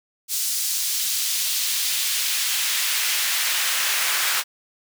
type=noise with high-pass filter sweep; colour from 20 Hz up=pink; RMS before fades=-23 dBFS; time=0.28-4.44 s; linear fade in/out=50 ms; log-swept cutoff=5600 to 1400 Hz; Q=0.92; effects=none